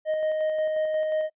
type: tone with tremolo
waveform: triangle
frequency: 622.3 Hz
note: D#5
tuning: in tune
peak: -20 dBFS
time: 0.05-1.3 s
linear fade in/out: 50 ms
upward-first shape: square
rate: 5.6 Hz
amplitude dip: 25%
effects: noise-tail reverb RT60 0.1 s tail -26 dB re dry + resampled to 8000 Hz